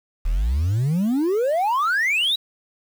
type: exponential sweep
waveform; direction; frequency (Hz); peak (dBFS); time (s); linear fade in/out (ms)
sine; up; 35.67 to 3951; -15; 0.25-2.36; 10
effects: tanh soft clip ceiling -17 dBFS + 7-bit